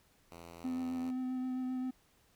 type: tone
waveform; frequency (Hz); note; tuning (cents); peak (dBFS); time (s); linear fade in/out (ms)
5% pulse; 84.7; E2; +48; -38; 0.31-1.11; 10
type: tone with vibrato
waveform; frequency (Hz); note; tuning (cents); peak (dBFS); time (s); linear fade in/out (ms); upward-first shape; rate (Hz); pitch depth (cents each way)
triangle; 255.8; C4; -39; -32; 0.64-1.91; 10; sine; 7.6; 14
effects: pink hiss -69 dBFS RMS until 2.35 s